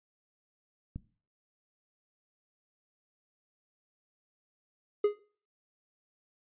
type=click; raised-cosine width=5 ms; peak=-26 dBFS; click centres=0.96 s
type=tone with exponential decay; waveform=triangle; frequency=415.3 Hz; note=G#4; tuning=in tune; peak=-17 dBFS; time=5.04-5.19 s; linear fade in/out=5 ms; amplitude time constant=32 ms
effects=noise-tail reverb RT60 0.4 s tail -17 dB re dry + resampled to 8000 Hz